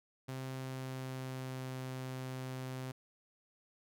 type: tone with pitch glide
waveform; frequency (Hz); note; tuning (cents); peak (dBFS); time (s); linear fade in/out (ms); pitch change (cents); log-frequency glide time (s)
sawtooth; 131.3 to 129.72; C3 to C3; +6 to -15; -36; 0.28-2.92; 10; -21; 0.46-1.76
effects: none